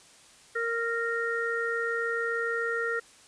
harmonic tone, 463.4 Hz, A#4, 10 cents flat, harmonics 1 / 3 / 4, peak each -31 / -31 / -32 dBFS, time 0.55-3 s, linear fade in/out 10 ms, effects white hiss -55 dBFS RMS until 3.27 s + resampled to 22050 Hz

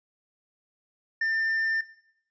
triangle tone, 1794 Hz, A6, 33 cents sharp, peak -22 dBFS, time 1.21-1.81 s, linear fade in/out 5 ms, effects noise-tail reverb RT60 0.7 s tail -18 dB re dry + resampled to 16000 Hz

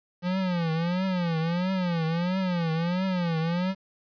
square tone with vibrato, 174.61 Hz, F3, in tune, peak -25 dBFS, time 0.22-3.75 s, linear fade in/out 50 ms, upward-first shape triangle, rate 1.5 Hz, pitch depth 170 cents each way, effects resampled to 11025 Hz + 9-bit

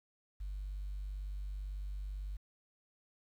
sine tone, 49 Hz, G1, in tune, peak -37 dBFS, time 0.4-2.37 s, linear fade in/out 10 ms, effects tanh soft clip ceiling -35 dBFS + 11-bit

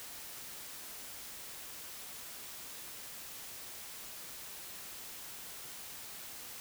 silence, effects white hiss -47 dBFS RMS until 6.6 s

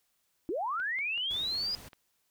sine linear sweep, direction up, 293.7 to 4978 Hz, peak -30 dBFS, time 0.49-1.75 s, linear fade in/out 0 ms
click train, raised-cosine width 0.3 ms, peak -34 dBFS, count 7, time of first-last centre 0.8-1.932 s, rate 5.3 Hz
pink noise, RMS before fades -49 dBFS, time 1.3-1.89 s, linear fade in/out 10 ms
effects white hiss -75 dBFS RMS until 2.3 s

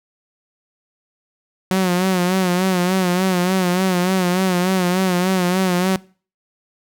sawtooth tone with vibrato, 183.3 Hz, F#3, 16 cents flat, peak -11 dBFS, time 1.71-5.96 s, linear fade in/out 0 ms, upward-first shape sine, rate 3.4 Hz, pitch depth 65 cents each way, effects noise-tail reverb RT60 0.4 s tail -22 dB re dry

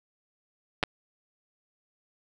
clicks, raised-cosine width 0.3 ms, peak -9 dBFS, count 2, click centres 0.829 / 0.836 s, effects none

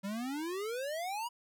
square exponential sweep, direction up, 190.4 to 983 Hz, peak -36 dBFS, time 0.03-1.29 s, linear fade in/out 20 ms, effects none

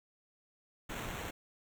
pink noise with sample-and-hold, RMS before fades -41 dBFS, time 0.89-1.31 s, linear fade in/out 10 ms, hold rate 4900 Hz, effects none

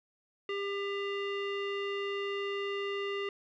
square tone with low-pass filter, 399.6 Hz, G4, 33 cents sharp, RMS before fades -35 dBFS, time 0.49-3.29 s, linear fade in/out 2 ms, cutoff 2600 Hz, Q 3.3, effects none

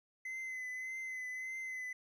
triangle tone with vibrato, 2040 Hz, C7, 44 cents flat, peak -38 dBFS, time 0.25-1.93 s, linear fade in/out 5 ms, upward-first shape triangle, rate 1.7 Hz, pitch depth 33 cents each way, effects none

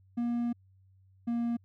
triangle tone pair in turn, 237.8 / 235.3 Hz, A#3 / A#3, +35 / +16 cents, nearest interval unison, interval 19 cents, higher first, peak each -26 dBFS, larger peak neither, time 0.17-0.53 / 1.27-1.57 s, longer first, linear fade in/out 10 ms, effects added 95 Hz sine -59 dBFS peak until 1.64 s

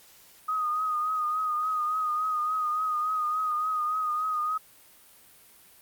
sine tone with vibrato, 1244.5 Hz, D#6, in tune, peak -25 dBFS, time 0.48-4.58 s, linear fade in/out 10 ms, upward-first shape triangle, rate 3.5 Hz, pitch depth 46 cents each way, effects white hiss -55 dBFS RMS until 5.81 s + Opus 48 kbps

